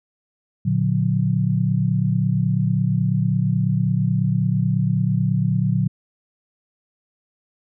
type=chord; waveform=sine; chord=Bb augmented; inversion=none; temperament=just; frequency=116.54 / 145.68 / 182.1 Hz; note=Bb2 / D3 / F#3; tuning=0 / -14 / -27 cents; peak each=-21 dBFS; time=0.65-5.88 s; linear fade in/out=10 ms; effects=none